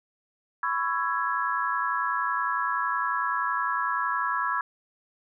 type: chord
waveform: sine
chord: C# minor seventh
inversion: third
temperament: just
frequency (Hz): 997.9 / 1108.7 / 1330.5 / 1663.1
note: B5 / C#6 / E6 / G#6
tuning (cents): +18 / 0 / +16 / +2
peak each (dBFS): -30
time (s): 0.63-4.61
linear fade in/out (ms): 2
effects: none